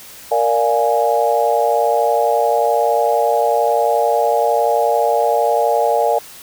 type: chord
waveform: sine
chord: Bb dominant seventh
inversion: none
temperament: equal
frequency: 466.2 / 587.3 / 698.5 / 830.6 Hz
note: Bb4 / D5 / F5 / Ab5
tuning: 0 / 0 / 0 / 0 cents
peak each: -18 dBFS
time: 0.31-6.19 s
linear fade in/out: 10 ms
effects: white hiss -38 dBFS RMS until 6.42 s